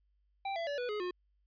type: tone with pitch steps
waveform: square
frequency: 784 / 670.8 / 573.9 / 491 / 420.1 / 359.5 Hz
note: G5 / E5 / D5 / B4 / G#4 / F#4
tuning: 0 / +30 / -40 / -10 / +20 / -50 cents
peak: -35 dBFS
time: 0.45-1.11 s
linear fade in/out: 5 ms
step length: 110 ms
effects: added 50 Hz sine -70 dBFS peak until 1.46 s + resampled to 11025 Hz